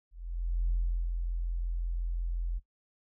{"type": "tone with ADSR envelope", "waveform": "sine", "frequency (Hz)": 42.79, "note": "F1", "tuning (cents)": -35, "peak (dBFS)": -24, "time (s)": [0.11, 2.6], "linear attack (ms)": 590, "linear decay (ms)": 400, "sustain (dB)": -5, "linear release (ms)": 29, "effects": ["noise-tail reverb RT60 0.1 s tail -18 dB re dry", "tanh soft clip ceiling -21 dBFS"]}